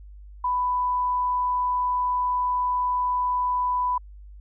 sine tone, 994 Hz, B5, 11 cents sharp, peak -21 dBFS, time 0.44-3.98 s, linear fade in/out 5 ms, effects added 50 Hz sine -41 dBFS peak until 4.4 s

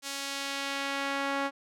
sawtooth tone with band-pass filter sweep, 277.2 Hz, C#4, in tune, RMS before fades -33 dBFS, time 0.02-1.51 s, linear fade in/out 50 ms, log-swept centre 6400 to 1200 Hz, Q 0.74, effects none

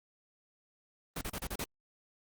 pink noise bursts, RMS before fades -37 dBFS, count 6, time 1.16-1.643 s, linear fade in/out 5 ms, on 53 ms, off 33 ms, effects Opus 32 kbps

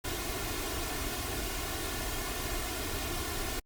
pink noise with comb filter, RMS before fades -35 dBFS, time 0.04-3.6 s, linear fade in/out 10 ms, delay 2.8 ms, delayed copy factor +0.65, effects Opus 48 kbps

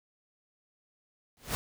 pink noise with exponential growth, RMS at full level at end -28 dBFS, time 1.37-1.55 s, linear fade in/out 0 ms, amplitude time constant 38 ms, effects none

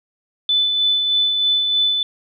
sine tone with tremolo, 3502 Hz, A7, 9 cents flat, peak -13 dBFS, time 0.49-2.03 s, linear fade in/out 2 ms, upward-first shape sine, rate 3.2 Hz, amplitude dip 35%, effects none

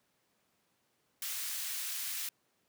white high-pass noise, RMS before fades -38 dBFS, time 1.22-2.29 s, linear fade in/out 2 ms, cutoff 1700 Hz, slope 12 dB/octave, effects pink hiss -75 dBFS RMS until 2.68 s + high-pass 150 Hz 12 dB/octave

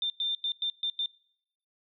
sine tone bursts at uneven times, 3589 Hz, A7, 34 cents sharp, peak -27 dBFS, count 6, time 0.02-0.1 / 0.2-0.35 / 0.44-0.52 / 0.62-0.7 / 0.83-0.9 / 0.99-1.06 s, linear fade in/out 2 ms, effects noise-tail reverb RT60 0.7 s tail -22 dB re dry

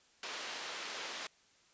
white band-pass noise, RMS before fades -43 dBFS, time 0.23-1.27 s, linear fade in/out 2 ms, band 370 to 4200 Hz, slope 12 dB/octave, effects white hiss -67 dBFS RMS until 1.73 s + resampled to 16000 Hz

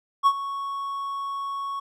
triangle tone with ADSR envelope, 1108.7 Hz, C#6, in tune, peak -11 dBFS, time 0.23-1.8 s, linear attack 35 ms, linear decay 59 ms, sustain -15 dB, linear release 9 ms, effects none

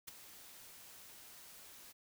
white noise with ADSR envelope, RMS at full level -45 dBFS, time 0.07-1.93 s, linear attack 13 ms, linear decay 14 ms, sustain -11 dB, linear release 22 ms, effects none

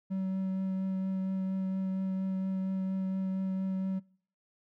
triangle tone with vibrato, 189.9 Hz, F#3, 45 cents sharp, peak -28 dBFS, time 0.1-4 s, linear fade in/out 20 ms, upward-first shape triangle, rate 4.3 Hz, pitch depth 12 cents each way, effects noise-tail reverb RT60 0.6 s tail -25 dB re dry

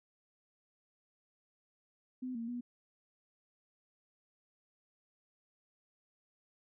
sine tone with pitch steps, 254.5 / 230.8 / 243 Hz, C4 / A#3 / B3, -48 / -17 / -28 cents, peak -37 dBFS, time 2.22-2.61 s, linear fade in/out 10 ms, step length 130 ms, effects none

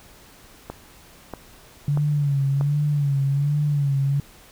click train, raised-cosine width 1 ms, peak -17 dBFS, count 4, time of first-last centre 0.7-2.611 s, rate 1.57 Hz
sine tone with vibrato, 142.7 Hz, D3, 49 cents flat, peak -18 dBFS, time 1.88-4.2 s, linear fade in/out 2 ms, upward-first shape sine, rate 1.3 Hz, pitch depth 67 cents each way
effects pink hiss -49 dBFS RMS until 4.51 s

